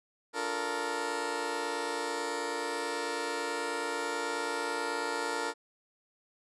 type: chord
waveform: 15% pulse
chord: Bb major seventh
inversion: first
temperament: just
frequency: 291.4 / 349.6 / 437 / 466.2 Hz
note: D4 / F4 / A4 / Bb4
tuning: -13 / +2 / -12 / 0 cents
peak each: -34 / -34 / -33 / -28 dBFS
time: 0.33-5.54 s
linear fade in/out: 50 ms
effects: resampled to 24000 Hz